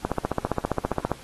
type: click train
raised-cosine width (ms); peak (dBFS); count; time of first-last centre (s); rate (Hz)
1; -9; 17; 0.05-1.117; 15
effects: pink hiss -47 dBFS RMS until 1.23 s + AAC 32 kbps